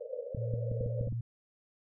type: band-pass noise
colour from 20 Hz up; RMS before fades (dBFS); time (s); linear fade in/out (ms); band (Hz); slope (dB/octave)
pink; -41; 0-1.09; 10; 470 to 570; 96
type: clicks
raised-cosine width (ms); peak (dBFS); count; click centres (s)
5; -25; 8; 0.348 / 0.538 / 0.716 / 0.81 / 0.862 / 1.011 / 1.073 / 1.125
type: tone with pitch glide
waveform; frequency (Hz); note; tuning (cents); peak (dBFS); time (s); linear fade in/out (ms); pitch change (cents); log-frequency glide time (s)
sine; 115.4 to 117.08; A#2 to A#2; -17 to +8; -32; 0.37-1.21; 5; +25; 0.6-0.95
effects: none